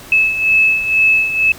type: beating tone pair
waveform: sine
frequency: 2600 / 2602.1 Hz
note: E7 / E7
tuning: -24 / -23 cents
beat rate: 2.1 Hz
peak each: -17 / -11 dBFS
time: 0.12-1.52 s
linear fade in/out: 2 ms
effects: pink hiss -36 dBFS RMS until 1.58 s